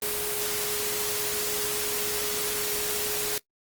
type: tone in noise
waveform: sine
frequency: 418.4 Hz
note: G#4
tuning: 13 cents sharp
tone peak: -34 dBFS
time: 0.02-3.38 s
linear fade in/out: 2 ms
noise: white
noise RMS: -29 dBFS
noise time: 0.02-3.38 s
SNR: -8 dB
effects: noise-tail reverb RT60 0.1 s tail -21 dB re dry + Opus 24 kbps